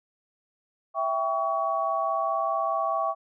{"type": "chord", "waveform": "sine", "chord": "C# diminished", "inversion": "first", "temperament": "equal with one note detuned", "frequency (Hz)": [659.3, 784, 1124.9], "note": ["E5", "G5", "C#6"], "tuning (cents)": [0, 0, 25], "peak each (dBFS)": [-28, -30, -27], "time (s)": [0.94, 3.15], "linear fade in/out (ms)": 50, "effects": []}